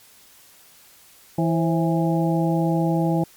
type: harmonic tone with a mistuned harmonic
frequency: 164.81 Hz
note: E3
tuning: in tune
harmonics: 1 / 2 / 3 / 4 / 5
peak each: -20 / -23 / -29 / -29 / -28 dBFS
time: 1.38-3.24 s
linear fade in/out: 5 ms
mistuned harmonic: 3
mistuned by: +110 cents
effects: white hiss -51 dBFS RMS until 3.36 s + MP3 96 kbps